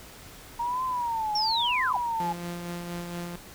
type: tone with vibrato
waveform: sine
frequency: 932.3 Hz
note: A#5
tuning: in tune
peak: -26 dBFS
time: 0.59-2.33 s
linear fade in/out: 10 ms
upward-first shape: triangle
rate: 1 Hz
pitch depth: 190 cents each way
type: linear sweep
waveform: sine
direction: down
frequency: 5588 to 703 Hz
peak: -25 dBFS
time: 1.35-1.97 s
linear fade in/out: 5 ms
type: tone with tremolo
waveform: sawtooth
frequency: 173.7 Hz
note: F3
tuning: 9 cents flat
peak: -28 dBFS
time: 2.2-3.36 s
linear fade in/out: 2 ms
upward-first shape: sine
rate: 4.3 Hz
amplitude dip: 35%
effects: pink hiss -47 dBFS RMS until 3.54 s